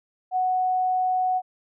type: tone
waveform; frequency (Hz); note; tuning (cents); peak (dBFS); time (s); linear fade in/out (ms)
sine; 740; F#5; 0; -20; 0.31-1.42; 50
effects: none